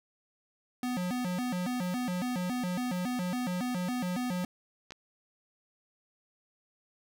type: tone with vibrato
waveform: square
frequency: 211.7 Hz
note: G#3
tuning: 33 cents sharp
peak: -31 dBFS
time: 0.83-4.45 s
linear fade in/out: 2 ms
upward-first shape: square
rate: 3.6 Hz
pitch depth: 280 cents each way
type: clicks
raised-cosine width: 0.2 ms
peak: -28 dBFS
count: 2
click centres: 4.907 / 4.921 s
effects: none